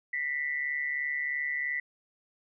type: tone with amplitude modulation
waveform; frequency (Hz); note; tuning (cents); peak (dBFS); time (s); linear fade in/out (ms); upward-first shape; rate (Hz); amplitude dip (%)
sine; 1976; B6; 0; -26; 0.13-1.8; 5; sine; 143; 65
effects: none